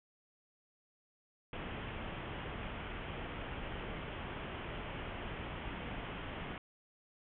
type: low-pass noise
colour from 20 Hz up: pink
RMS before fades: -43 dBFS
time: 1.53-6.58 s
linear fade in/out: 2 ms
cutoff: 3300 Hz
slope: 96 dB/octave
effects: none